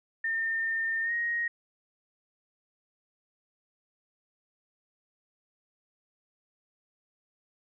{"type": "tone with pitch glide", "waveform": "sine", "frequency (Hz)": [1812, 1877], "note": ["A#6", "A#6"], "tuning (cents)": [-50, 11], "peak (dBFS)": -27, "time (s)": [0.24, 1.48], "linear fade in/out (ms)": 5, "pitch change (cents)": 61, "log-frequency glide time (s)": [1.03, 1.12], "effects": []}